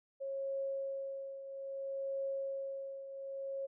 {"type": "tone with tremolo", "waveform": "sine", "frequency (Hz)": 545, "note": "C#5", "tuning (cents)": -29, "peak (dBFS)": -34, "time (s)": [0.2, 3.67], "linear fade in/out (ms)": 20, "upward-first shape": "triangle", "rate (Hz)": 0.61, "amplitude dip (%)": 70, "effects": []}